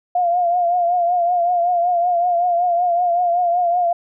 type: tone with vibrato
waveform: sine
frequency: 702 Hz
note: F5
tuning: 9 cents sharp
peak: -14 dBFS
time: 0.15-3.93 s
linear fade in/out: 5 ms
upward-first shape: triangle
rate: 5.3 Hz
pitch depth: 62 cents each way
effects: none